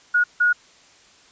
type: tone bursts at uneven times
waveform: sine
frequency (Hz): 1448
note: F#6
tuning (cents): -38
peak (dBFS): -14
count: 2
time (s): 0.14-0.24 / 0.4-0.53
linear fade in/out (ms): 10
effects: white hiss -52 dBFS RMS until 1.31 s + resampled to 16000 Hz